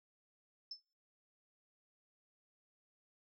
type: tone with exponential decay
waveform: sine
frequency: 5274 Hz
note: E8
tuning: in tune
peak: -39 dBFS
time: 0.71-0.82 s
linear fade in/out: 5 ms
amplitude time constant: 22 ms
effects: noise-tail reverb RT60 0.5 s tail -26 dB re dry + tanh soft clip ceiling -35 dBFS